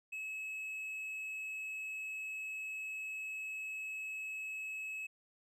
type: tone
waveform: triangle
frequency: 2580 Hz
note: E7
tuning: 38 cents flat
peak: -38 dBFS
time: 0.12-5.07 s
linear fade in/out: 10 ms
effects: none